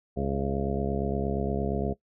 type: harmonic tone with a mistuned harmonic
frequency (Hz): 68.6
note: C#2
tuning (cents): -17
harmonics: 1 / 2 / 3 / 4 / 5 / 6 / 7 / 8 / 9 / 10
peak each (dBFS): -33 / -33 / -32 / -37 / -40 / -33 / -39 / -38 / -43 / -37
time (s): 0.16-1.94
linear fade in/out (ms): 20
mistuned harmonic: 9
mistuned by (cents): +20
effects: noise-tail reverb RT60 0.1 s tail -19 dB re dry